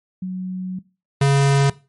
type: tone pair in turn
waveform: sine / square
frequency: 185 / 139.11 Hz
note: F#3 / C#3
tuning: 0 / +6 cents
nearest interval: perfect fourth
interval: 494 cents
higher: first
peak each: -23 / -13 dBFS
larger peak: second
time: 0.22-0.79 / 1.21-1.7 s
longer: first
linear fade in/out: 5 ms
effects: noise-tail reverb RT60 0.3 s tail -19 dB re dry + MP3 48 kbps